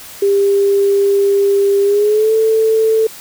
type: tone with pitch glide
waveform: sine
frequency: 398.7 to 442.4 Hz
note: G4 to A4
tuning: +29 to +9 cents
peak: -9 dBFS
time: 0.22-3.07 s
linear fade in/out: 5 ms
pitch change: +180 cents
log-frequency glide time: 1.83-2.33 s
effects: white hiss -34 dBFS RMS until 3.2 s